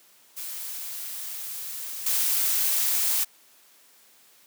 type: noise with level steps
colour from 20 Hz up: blue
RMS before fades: -35 / -24 dBFS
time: 0.36-3.25 s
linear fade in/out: 20 ms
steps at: 2.06 s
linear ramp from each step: 5 ms
effects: white hiss -57 dBFS RMS until 4.46 s + high-pass 200 Hz 12 dB/octave